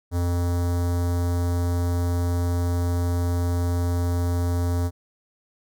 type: tone with notch filter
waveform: square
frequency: 87.31 Hz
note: F2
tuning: in tune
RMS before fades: -23 dBFS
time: 0.11-4.91 s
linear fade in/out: 50 ms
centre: 2600 Hz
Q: 0.54
effects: none